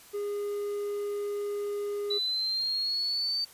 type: tone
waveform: triangle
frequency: 409.5 Hz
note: G#4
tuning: 24 cents flat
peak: -28 dBFS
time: 0.13-2.19 s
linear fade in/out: 20 ms
type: linear sweep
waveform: sine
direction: up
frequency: 3951 to 4600 Hz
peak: -27 dBFS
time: 2.1-3.45 s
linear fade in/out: 10 ms
effects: white hiss -53 dBFS RMS until 3.53 s + resampled to 32000 Hz